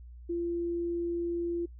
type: tone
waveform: sine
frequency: 342.7 Hz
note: F4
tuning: 33 cents flat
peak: -29 dBFS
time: 0.29-1.66 s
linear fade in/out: 10 ms
effects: noise-tail reverb RT60 0.1 s tail -24 dB re dry + added 60 Hz sine -45 dBFS peak until 1.79 s